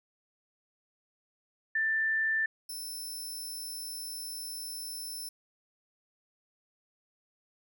sine / 15% pulse tone pair in turn, 1774 / 5316 Hz, A6 / E8, +14 / +14 cents, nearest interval octave + perfect fifth, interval 1900 cents, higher second, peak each -26 / -32 dBFS, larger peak first, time 1.75-2.46 / 2.69-5.29 s, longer second, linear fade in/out 5 ms, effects none

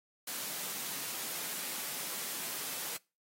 white high-pass noise, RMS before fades -39 dBFS, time 0.27-2.97 s, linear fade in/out 5 ms, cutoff 130 Hz, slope 48 dB/octave, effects noise-tail reverb RT60 0.3 s tail -24 dB re dry + AAC 48 kbps

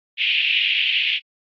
white band-pass noise, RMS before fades -20 dBFS, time 0.17-1.2 s, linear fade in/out 50 ms, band 2400 to 3100 Hz, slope 48 dB/octave, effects AAC 32 kbps

